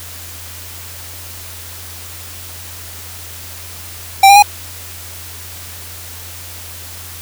square tone with pitch steps, 783 / 802.7 / 822.9 Hz, G5 / G5 / G#5, -2 / +41 / -16 cents, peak -3 dBFS, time 4.23-4.425 s, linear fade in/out 5 ms, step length 65 ms, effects added 87 Hz sine -35 dBFS peak until 7.21 s + white hiss -32 dBFS RMS until 7.21 s

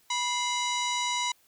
harmonic tone with a mistuned harmonic, 980 Hz, B5, 14 cents flat, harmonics 1 / 2 / 3 / 4 / 5 / 6 / 7 / 8 / 9, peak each -30 / -34 / -37 / -33 / -44 / -38 / -38 / -49 / -48 dBFS, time 0.1-1.32 s, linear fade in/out 5 ms, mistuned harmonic 2, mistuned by +110 cents, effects white hiss -64 dBFS RMS until 1.47 s

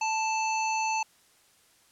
harmonic tone, 880 Hz, A5, in tune, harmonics 1 / 3 / 5 / 7 / 8, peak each -27 / -32 / -41 / -37 / -47 dBFS, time 0.01-1.03 s, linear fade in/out 5 ms, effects white hiss -62 dBFS RMS until 1.91 s + low-pass 11000 Hz 12 dB/octave

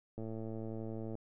click train, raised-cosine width 2 ms, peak -30 dBFS, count 109, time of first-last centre 0.18-1.153 s, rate 111 Hz, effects none

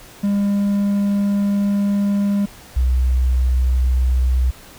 triangle / sine tone pair in turn, 201.6 / 63.38 Hz, G3 / B1, +49 / +46 cents, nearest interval octave + minor sixth, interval 2003 cents, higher first, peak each -13 dBFS, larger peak neither, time 0.23-2.46 / 2.76-4.51 s, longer first, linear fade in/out 10 ms, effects pink hiss -42 dBFS RMS until 4.78 s

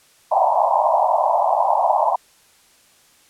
white band-pass noise, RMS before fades -17 dBFS, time 0.31-2.16 s, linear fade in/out 10 ms, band 600 to 1000 Hz, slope 96 dB/octave, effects white hiss -54 dBFS RMS until 3.29 s + low-pass 11000 Hz 12 dB/octave

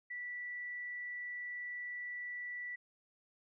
sine tone, 1961 Hz, B6, 13 cents flat, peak -40 dBFS, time 0.1-2.76 s, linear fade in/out 10 ms, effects none

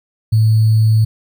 sine tone with sample-and-hold, 110 Hz, A2, in tune, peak -8 dBFS, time 0.32-1.05 s, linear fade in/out 10 ms, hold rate 4410 Hz, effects none

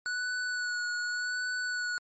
square tone with vibrato, 1473 Hz, F#6, 8 cents flat, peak -31 dBFS, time 0.06-1.98 s, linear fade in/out 0 ms, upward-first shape sine, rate 0.86 Hz, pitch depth 21 cents each way, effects MP3 32 kbps

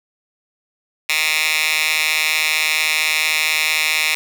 10% pulse tone with high-pass filter, 155.56 Hz, D#3, in tune, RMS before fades -18 dBFS, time 1.09-4.15 s, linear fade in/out 5 ms, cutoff 2400 Hz, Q 2, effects 7-bit

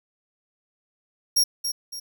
sawtooth tone with echo, 5588 Hz, F8, in tune, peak -14 dBFS, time 1.36-1.44 s, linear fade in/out 10 ms, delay 280 ms, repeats 2, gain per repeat -8 dB, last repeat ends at 2 s, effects none

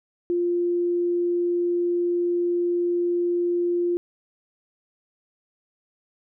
sine tone, 349.2 Hz, F4, in tune, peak -20 dBFS, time 0.3-3.97 s, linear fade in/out 0 ms, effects none

